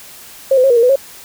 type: tone with pitch steps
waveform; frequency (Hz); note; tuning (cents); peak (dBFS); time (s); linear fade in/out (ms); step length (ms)
sine; 538 / 508 / 541 / 479.9 / 462.6 / 497.5 / 546; C5 / B4 / C#5 / B4 / A#4 / B4 / C#5; +48 / +49 / -42 / -50 / -13 / +13 / -26; -7; 0.51-0.958; 5; 64
effects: white hiss -37 dBFS RMS until 1.24 s